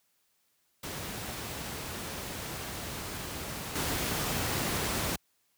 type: noise with level steps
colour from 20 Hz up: pink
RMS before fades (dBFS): -38 / -31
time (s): 0.83-5.16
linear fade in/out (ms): 5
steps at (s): 3.75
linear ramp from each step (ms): 10
effects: white hiss -73 dBFS RMS until 5.57 s + high-pass 60 Hz 12 dB/octave